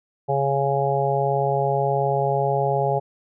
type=harmonic tone; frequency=138.59 Hz; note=C#3; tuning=in tune; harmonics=1 / 3 / 4 / 5 / 6; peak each=-25 / -25 / -25 / -25 / -25 dBFS; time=0.28-3 s; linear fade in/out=20 ms; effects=none